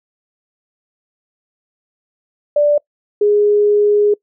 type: tone pair in turn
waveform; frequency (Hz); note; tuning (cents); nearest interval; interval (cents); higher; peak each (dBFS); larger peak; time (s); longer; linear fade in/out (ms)
sine; 587.3 / 414.5; D5 / G#4; 0 / -3; tritone; 603; first; -9; neither; 2.56-2.78 / 3.21-4.14; second; 5
effects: noise-tail reverb RT60 0.1 s tail -24 dB re dry